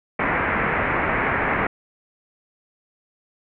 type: low-pass noise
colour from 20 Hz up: white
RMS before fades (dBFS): -22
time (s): 0.19-1.67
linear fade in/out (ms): 5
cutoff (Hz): 2200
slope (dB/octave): 48
effects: none